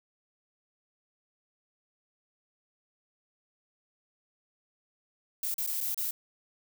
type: noise with dropouts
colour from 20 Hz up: violet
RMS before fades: -32 dBFS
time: 5.43-6.11 s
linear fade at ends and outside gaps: 2 ms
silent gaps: 5.542-5.581 / 5.665-5.673 / 5.805-5.811 / 5.945-5.977 s
effects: none